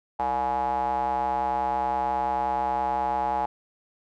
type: tone with band-pass filter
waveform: square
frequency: 64.7 Hz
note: C2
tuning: 19 cents flat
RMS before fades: -26 dBFS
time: 0.19-3.46 s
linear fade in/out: 5 ms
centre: 820 Hz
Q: 9
effects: none